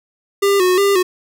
square tone with vibrato, 381.9 Hz, G4, 45 cents flat, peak -12 dBFS, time 0.42-1.03 s, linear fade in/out 10 ms, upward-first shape square, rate 2.8 Hz, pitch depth 77 cents each way, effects none

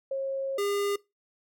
sine / square tone pair in turn, 541 / 404.4 Hz, C#5 / G#4, -42 / -46 cents, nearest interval perfect fourth, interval 504 cents, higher first, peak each -27 dBFS, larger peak neither, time 0.11-0.58 / 0.58-0.96 s, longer first, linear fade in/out 5 ms, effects noise-tail reverb RT60 0.2 s tail -20 dB re dry

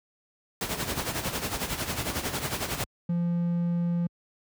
pink noise with tremolo, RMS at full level -28 dBFS, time 0.61-2.84 s, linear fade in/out 2 ms, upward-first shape sine, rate 11 Hz, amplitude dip 65%
triangle tone, 172.4 Hz, F3, 22 cents flat, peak -22 dBFS, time 3.09-4.07 s, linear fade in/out 5 ms
effects high-pass 60 Hz 12 dB/octave

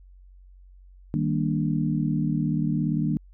sine chord, Eb major seventh, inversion none, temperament equal, 155.56 / 196 / 233.1 / 293.7 Hz, Eb3 / G3 / Bb3 / D4, 0 / 0 / 0 / 0 cents, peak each -25 / -29 / -28 / -29 dBFS, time 1.14-3.17 s, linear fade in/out 0 ms, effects added 46 Hz sine -47 dBFS peak until 3.33 s

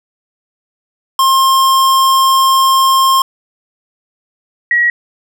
square / sine tone pair in turn, 1064 / 1912.3 Hz, C6 / A#6, +29 / +44 cents, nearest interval minor seventh, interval 1015 cents, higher second, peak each -8 dBFS, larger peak neither, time 1.19-3.22 / 4.71-4.9 s, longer first, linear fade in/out 2 ms, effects none

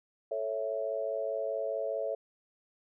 sine chord, A major, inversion none, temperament equal, 440 / 554.4 / 659.3 Hz, A4 / C#5 / E5, 0 / 0 / 0 cents, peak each -37 / -34 / -35 dBFS, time 0.31-2.15 s, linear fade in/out 5 ms, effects none

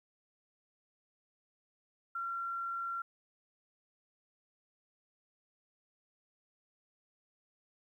sine tone, 1369 Hz, F6, 35 cents flat, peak -35 dBFS, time 2.15-3.02 s, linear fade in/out 5 ms, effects 12-bit

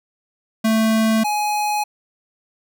square tone pair in turn, 221.3 / 838.4 Hz, A3 / G#5, +10 / +16 cents, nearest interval octave + major seventh, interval 2306 cents, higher second, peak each -15 / -19 dBFS, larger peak first, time 0.64-1.24 / 1.24-1.84 s, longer neither, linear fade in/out 10 ms, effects none

